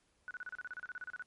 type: tone bursts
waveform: sine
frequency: 1480 Hz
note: F#6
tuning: in tune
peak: -40 dBFS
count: 16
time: 0.28-1.223 s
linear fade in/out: 0 ms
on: 28 ms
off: 33 ms
effects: pink hiss -74 dBFS RMS until 1.26 s + MP3 48 kbps